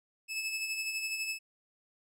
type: tone with tremolo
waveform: sawtooth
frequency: 2606 Hz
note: E7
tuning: 20 cents flat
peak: -28 dBFS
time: 0.28-1.39 s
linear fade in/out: 50 ms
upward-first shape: sine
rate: 12 Hz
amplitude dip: 45%
effects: low-pass 12000 Hz 12 dB/octave